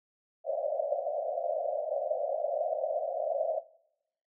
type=band-pass noise; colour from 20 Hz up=white; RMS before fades=-32 dBFS; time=0.44-3.62 s; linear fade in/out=50 ms; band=540 to 690 Hz; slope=96 dB/octave; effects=noise-tail reverb RT60 0.8 s tail -21 dB re dry